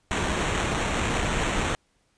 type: noise with sample-and-hold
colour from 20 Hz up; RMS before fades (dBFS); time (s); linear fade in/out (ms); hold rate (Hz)
pink; -26; 0.11-1.75; 0; 4900
effects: pink hiss -68 dBFS RMS until 2.17 s + resampled to 22050 Hz